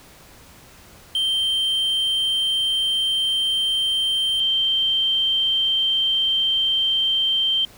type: tone pair in turn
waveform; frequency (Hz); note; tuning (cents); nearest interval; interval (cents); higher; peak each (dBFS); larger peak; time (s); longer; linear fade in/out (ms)
triangle / sine; 3136 / 3136; G7 / G7; 0 / 0; unison; 0; neither; -17; neither; 1.15-4.4 / 4.4-7.65; neither; 2
effects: pink hiss -47 dBFS RMS until 7.77 s